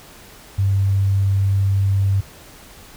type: tone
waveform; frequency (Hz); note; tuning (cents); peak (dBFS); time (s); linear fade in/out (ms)
sine; 98; G2; 0; -14; 0.58-2.21; 10
effects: pink hiss -43 dBFS RMS until 2.96 s